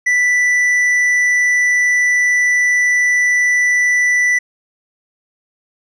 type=tone with tanh clipping; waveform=triangle; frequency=1975.5 Hz; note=B6; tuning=in tune; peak=-12 dBFS; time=0.06-4.39 s; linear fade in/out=10 ms; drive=10 dB; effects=none